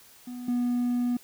triangle tone pair in turn, 246.9 / 243.9 Hz, B3 / B3, 0 / -21 cents, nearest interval unison, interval 21 cents, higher first, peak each -33 / -21 dBFS, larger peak second, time 0.27-0.48 / 0.48-1.17 s, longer second, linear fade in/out 5 ms, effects tanh soft clip ceiling -17 dBFS + white hiss -54 dBFS RMS until 1.23 s

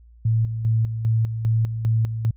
sine tone with tremolo, 112.4 Hz, A2, 37 cents sharp, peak -16 dBFS, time 0.25-2.31 s, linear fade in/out 5 ms, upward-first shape square, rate 2.5 Hz, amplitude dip 60%, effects added 58 Hz sine -46 dBFS peak until 2.36 s

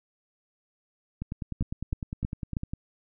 two click trains, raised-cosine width 5 ms, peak -20 / -16 dBFS, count 16 / 4, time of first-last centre 1.22-2.735 / 1.61-2.568 s, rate 9.9 / 3.13 Hz, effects none

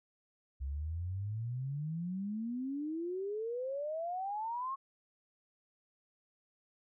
sine exponential sweep, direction up, 65.41 to 1100 Hz, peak -35 dBFS, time 0.6-4.76 s, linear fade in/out 20 ms, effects none

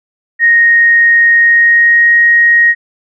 sine tone with pitch glide, 1864.7 to 1877.7 Hz, A#6 to A#6, 0 to +12 cents, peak -4 dBFS, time 0.39-2.75 s, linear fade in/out 50 ms, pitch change +12 cents, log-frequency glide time 1.36-2.14 s, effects none

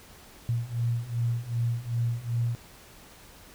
sine beating tone pair, 116.54 / 119.14 Hz, A#2 / A#2, 0 / +38 cents, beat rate 2.6 Hz, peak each -30 / -28 dBFS, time 0.49-2.55 s, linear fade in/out 0 ms, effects pink hiss -51 dBFS RMS until 3.54 s

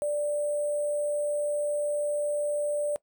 sine tone with sample-and-hold, 587.3 Hz, D5, in tune, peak -25 dBFS, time 0.02-2.96 s, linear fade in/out 0 ms, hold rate 8820 Hz, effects noise-tail reverb RT60 0.1 s tail -21 dB re dry

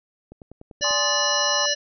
click train, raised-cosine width 2 ms, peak -28 dBFS, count 7, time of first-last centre 0.32-0.908 s, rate 10.2 Hz
harmonic tone, 583 Hz, D5, 13 cents flat, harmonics 1 / 3 / 5 / 7 / 9 / 10, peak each -27 / -27 / -27 / -27 / -27 / -27 dBFS, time 0.81-1.75 s, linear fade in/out 20 ms
sine chord, Ab major, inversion none, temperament equal, 830.6 / 1046.5 / 1244.5 Hz, Ab5 / C6 / Eb6, 0 / 0 / 0 cents, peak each -32 / -28 / -33 dBFS, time 0.84-1.66 s, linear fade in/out 5 ms
effects none

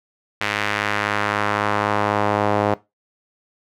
sawtooth tone with band-pass filter sweep, 103.83 Hz, G#2, in tune, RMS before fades -21 dBFS, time 0.41-2.74 s, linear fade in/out 0 ms, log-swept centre 2200 to 690 Hz, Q 1.3, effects noise-tail reverb RT60 0.2 s tail -18 dB re dry

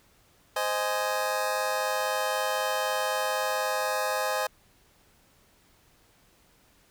25% pulse chord, Ab major, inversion first, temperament just, 519.1 / 623 / 830.6 Hz, C5 / Eb5 / Ab5, -14 / +2 / 0 cents, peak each -27 dBFS, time 0.56-4.47 s, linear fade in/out 5 ms, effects pink hiss -62 dBFS RMS until 6.9 s

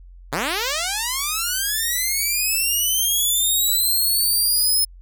5% pulse linear sweep, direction up, 123.47 to 5210 Hz, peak -10 dBFS, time 0.32-4.85 s, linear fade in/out 10 ms, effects added 44 Hz sine -40 dBFS peak until 5.01 s

